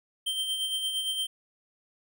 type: tone with tremolo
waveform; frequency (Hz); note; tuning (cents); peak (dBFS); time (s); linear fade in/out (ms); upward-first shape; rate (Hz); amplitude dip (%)
square; 3136; G7; 0; -27; 0.26-1.27; 10; sine; 8.7; 45
effects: none